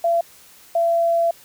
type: tone pair in turn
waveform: sine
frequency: 678 / 674.8 Hz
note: E5 / E5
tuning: +49 / +40 cents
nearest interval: unison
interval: 9 cents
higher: first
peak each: -15 dBFS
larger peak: neither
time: 0.04-0.21 / 0.75-1.31 s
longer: second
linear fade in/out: 5 ms
effects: white hiss -48 dBFS RMS until 1.44 s